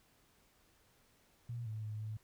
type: tone with pitch steps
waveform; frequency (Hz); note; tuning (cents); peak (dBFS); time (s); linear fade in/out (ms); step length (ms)
sine; 118.8 / 108.9 / 107.2 / 108.4; A#2 / A2 / A2 / A2; +33 / -17 / -45 / -25; -39; 1.49-2.17; 5; 170
effects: pink hiss -70 dBFS RMS until 2.23 s